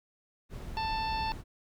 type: noise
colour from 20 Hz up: brown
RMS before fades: -40 dBFS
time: 0.49-1.44 s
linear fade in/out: 50 ms
type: harmonic tone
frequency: 886 Hz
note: A5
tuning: 12 cents sharp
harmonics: 1 / 2 / 3 / 4 / 5 / 6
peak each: -31 / -45 / -41 / -46 / -42 / -50 dBFS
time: 0.77-1.32 s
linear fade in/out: 0 ms
effects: none